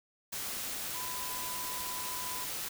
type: tone in noise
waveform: sine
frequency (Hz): 1000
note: B5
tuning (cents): +21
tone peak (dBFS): -42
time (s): 0.94-2.45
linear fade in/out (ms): 10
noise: white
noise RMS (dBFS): -38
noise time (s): 0.32-2.69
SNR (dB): -7
effects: none